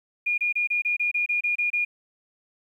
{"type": "tone bursts", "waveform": "sine", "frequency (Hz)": 2430, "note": "D#7", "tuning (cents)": -42, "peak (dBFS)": -21, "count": 11, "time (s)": [0.26, 1.85], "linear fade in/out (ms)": 10, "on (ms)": 120, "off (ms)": 27, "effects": ["10-bit"]}